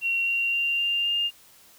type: tone with pitch steps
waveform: sine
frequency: 2741 / 2758 / 2776 / 2794 / 2812 Hz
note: F7 / F7 / F7 / F7 / F7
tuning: -33 / -22 / -11 / 0 / +11 cents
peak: -22 dBFS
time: 0.01-1.31 s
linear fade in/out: 50 ms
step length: 260 ms
effects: white hiss -54 dBFS RMS until 1.78 s